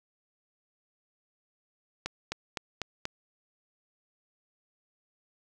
accelerating click train, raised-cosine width 0.2 ms, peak -15 dBFS, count 5, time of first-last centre 2.06-3.054 s, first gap 260 ms, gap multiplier 0.97, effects none

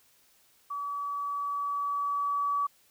sine tone with level ramp, 1143 Hz, D6, 47 cents flat, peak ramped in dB -32 to -25 dBFS, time 0.7-2.67 s, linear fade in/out 10 ms, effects white hiss -64 dBFS RMS until 2.9 s

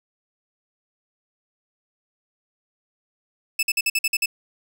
sawtooth tone bursts, 2618 Hz, E7, 13 cents flat, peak -15 dBFS, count 8, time 3.59-4.259 s, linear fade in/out 5 ms, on 39 ms, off 51 ms, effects none

